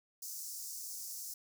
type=high-pass noise; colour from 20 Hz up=pink; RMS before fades=-44 dBFS; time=0.22-1.34 s; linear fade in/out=5 ms; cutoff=5200 Hz; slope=48 dB/octave; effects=none